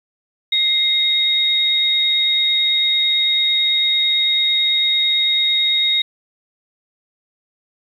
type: tone pair together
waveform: sine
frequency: 2103 / 3747 Hz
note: C7 / A#7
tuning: +8 / +8 cents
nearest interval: minor seventh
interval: 1000 cents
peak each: -23 / -14 dBFS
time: 0.52-6.02 s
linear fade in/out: 5 ms
effects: 8-bit